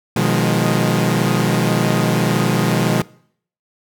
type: chord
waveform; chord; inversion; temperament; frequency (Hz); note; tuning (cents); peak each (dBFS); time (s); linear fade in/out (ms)
sawtooth; F half-diminished seventh; second; equal with one note detuned; 123.47 / 155.56 / 177.36 / 207.7; Cb3 / Eb3 / F3 / Ab3; 0 / 0 / +27 / 0; -16; 0.16-3.02; 5
effects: noise-tail reverb RT60 0.6 s tail -22 dB re dry